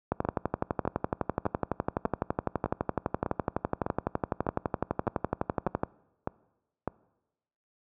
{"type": "two click trains", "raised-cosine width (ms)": 1, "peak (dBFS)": [-15, -12], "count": [12, 69], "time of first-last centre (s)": [[0.25, 6.877], [0.12, 5.834]], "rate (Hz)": [1.66, 11.9], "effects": ["noise-tail reverb RT60 1.0 s tail -23 dB re dry", "high-pass 60 Hz 12 dB/octave"]}